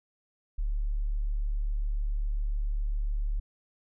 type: tone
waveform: sine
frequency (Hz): 36.38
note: D1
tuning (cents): -16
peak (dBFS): -26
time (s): 0.58-3.4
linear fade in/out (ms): 10
effects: none